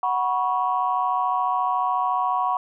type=chord; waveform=sine; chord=F# suspended fourth; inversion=none; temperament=equal with one note detuned; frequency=740 / 974.7 / 1108.7 Hz; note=F#5 / B5 / C#6; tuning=0 / -23 / 0 cents; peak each=-24 dBFS; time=0.03-2.57 s; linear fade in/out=2 ms; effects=tanh soft clip ceiling -10 dBFS